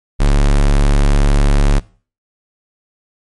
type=tone; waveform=square; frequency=35.51 Hz; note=C#1; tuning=43 cents sharp; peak=-9 dBFS; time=0.19-1.8 s; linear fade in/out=20 ms; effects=noise-tail reverb RT60 0.4 s tail -21 dB re dry + MP3 48 kbps